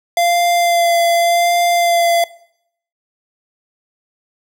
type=tone with vibrato; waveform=square; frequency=689 Hz; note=F5; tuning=24 cents flat; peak=-12 dBFS; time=0.17-2.24 s; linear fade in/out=2 ms; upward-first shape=sine; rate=0.87 Hz; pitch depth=17 cents each way; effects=noise-tail reverb RT60 0.7 s tail -20 dB re dry